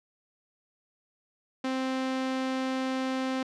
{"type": "tone", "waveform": "sawtooth", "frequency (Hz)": 261.6, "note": "C4", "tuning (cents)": 0, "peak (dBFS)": -24, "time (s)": [1.64, 3.43], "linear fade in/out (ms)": 5, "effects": ["low-pass 5000 Hz 12 dB/octave"]}